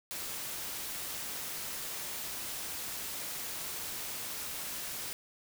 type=noise with amplitude modulation; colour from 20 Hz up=white; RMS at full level=-38 dBFS; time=0.11-5.13 s; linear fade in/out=0 ms; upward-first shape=sine; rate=289 Hz; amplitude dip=30%; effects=none